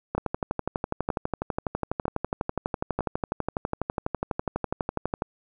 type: two click trains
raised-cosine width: 1 ms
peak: -12 / -12 dBFS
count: 62 / 4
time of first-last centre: 0.18-5.221 / 0.15-3.007 s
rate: 12.1 / 1.05 Hz
effects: none